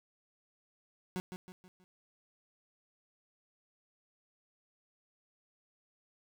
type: tone with echo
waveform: 30% pulse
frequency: 183.4 Hz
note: F#3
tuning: 15 cents flat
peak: -32 dBFS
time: 1.16-1.2 s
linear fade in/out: 0 ms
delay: 160 ms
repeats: 4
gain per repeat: -7 dB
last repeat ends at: 1.84 s
effects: none